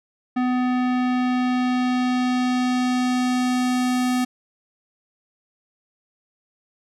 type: tone with low-pass filter sweep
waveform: square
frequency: 250.8 Hz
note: B3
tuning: 27 cents sharp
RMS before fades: -21 dBFS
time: 0.36-4.25 s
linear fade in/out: 10 ms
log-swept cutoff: 1900 to 12000 Hz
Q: 0.81
effects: none